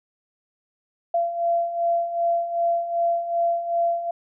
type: beating tone pair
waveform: sine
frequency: 681 / 683.6 Hz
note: F5 / F5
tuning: -44 / -37 cents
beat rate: 2.6 Hz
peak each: -27 / -21 dBFS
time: 1.14-4.11 s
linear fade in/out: 5 ms
effects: none